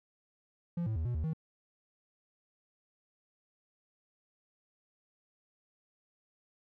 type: tone with pitch steps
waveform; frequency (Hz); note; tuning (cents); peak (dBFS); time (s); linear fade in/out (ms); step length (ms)
triangle; 171.6 / 110 / 79.9 / 121.5 / 77.2 / 158.9; F3 / A2 / D#2 / B2 / D#2 / D#3; -30 / 0 / +47 / -28 / -13 / +37; -29; 0.77-1.334; 5; 94
effects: none